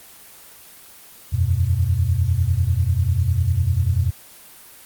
sine chord, E suspended second, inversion none, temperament equal, 82.41 / 92.5 / 123.47 Hz, E2 / F#2 / B2, 0 / 0 / 0 cents, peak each -21 / -19 / -22 dBFS, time 1.32-4.11 s, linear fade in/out 20 ms, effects white hiss -44 dBFS RMS until 4.85 s + Opus 24 kbps

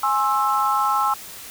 sine chord, Ab augmented, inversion none, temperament equal with one note detuned, 830.6 / 1064.8 / 1318.5 Hz, Ab5 / C6 / E6, 0 / +30 / 0 cents, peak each -22 / -22 / -21 dBFS, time 0.03-1.14 s, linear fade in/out 5 ms, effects white hiss -38 dBFS RMS until 1.5 s

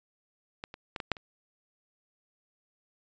clicks, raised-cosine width 0.3 ms, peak -21 / -27 / -19 / -19 / -9 / -30 dBFS, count 6, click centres 0.639 / 0.741 / 0.962 / 1.002 / 1.117 / 1.168 s, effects resampled to 16000 Hz

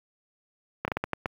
slowing click train, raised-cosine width 0.5 ms, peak -12 dBFS, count 7, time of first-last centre 0.85-1.259 s, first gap 29 ms, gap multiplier 1.34, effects high-pass 60 Hz 12 dB/octave + 8-bit

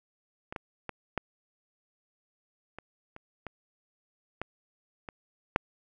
clicks, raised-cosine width 0.5 ms, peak -23 / -20 / -20 / -14 / -26 / -29 / -23 / -18 / -24 / -7 dBFS, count 10, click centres 0.525 / 0.562 / 0.893 / 1.177 / 2.786 / 3.164 / 3.467 / 4.416 / 5.088 / 5.561 s, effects none

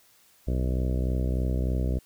harmonic tone, 63.3 Hz, B1, 43 cents sharp, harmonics 1 / 2 / 3 / 4 / 5 / 6 / 7 / 8 / 9 / 10, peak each -25 / -31 / -35 / -37 / -39 / -41 / -42 / -43 / -44 / -45 dBFS, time 0.47-1.99 s, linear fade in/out 10 ms, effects white hiss -60 dBFS RMS until 2.05 s

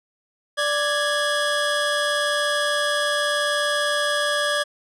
25% pulse tone pair together, 587.3 / 1661.1 Hz, D5 / G#6, 0 / 0 cents, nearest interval octave + tritone, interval 1800 cents, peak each -19 dBFS, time 0.57-4.64 s, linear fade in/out 20 ms, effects resampled to 22050 Hz

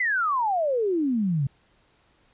sine exponential sweep, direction down, 2073 to 130 Hz, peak -21 dBFS, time 0-1.47 s, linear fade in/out 5 ms, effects pink hiss -63 dBFS RMS until 2.33 s + resampled to 8000 Hz

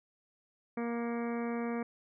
harmonic tone with a mistuned harmonic, 235.1 Hz, A#3, 15 cents sharp, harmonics 1 / 2 / 3 / 4 / 5 / 6 / 7 / 8 / 9 / 10, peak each -34 / -38 / -44 / -48 / -47 / -52 / -52 / -53 / -53 / -52 dBFS, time 0.77-1.83 s, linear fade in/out 5 ms, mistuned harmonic 10, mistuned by -54 cents, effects none

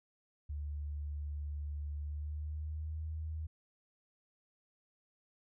sine tone with pitch glide, 73.42 to 78.69 Hz, D2 to D#2, 0 to +20 cents, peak -37 dBFS, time 0.49-3.47 s, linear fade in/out 10 ms, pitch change +120 cents, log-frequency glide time 1.98-3.05 s, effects none

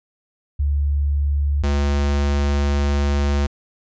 sine / square tone pair in turn, 71.7 / 71.25 Hz, D2 / C#2, -41 / +48 cents, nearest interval unison, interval 11 cents, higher first, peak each -16 / -17 dBFS, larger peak first, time 0.59-1.63 / 1.63-3.47 s, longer second, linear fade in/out 10 ms, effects resampled to 16000 Hz

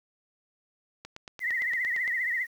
click train, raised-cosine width 0.2 ms, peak -24 dBFS, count 10, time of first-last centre 1.05-2.077 s, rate 8.76 Hz
sine tone with vibrato, 1960 Hz, B6, 14 cents flat, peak -26 dBFS, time 1.4-2.47 s, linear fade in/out 50 ms, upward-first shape triangle, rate 15 Hz, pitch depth 120 cents each way
effects 9-bit

